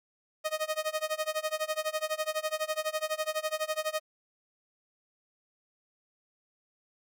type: tone with tremolo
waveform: sawtooth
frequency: 622.3 Hz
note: D#5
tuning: in tune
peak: -23 dBFS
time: 0.44-4 s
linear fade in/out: 20 ms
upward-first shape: sine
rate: 12 Hz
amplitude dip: 95%
effects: none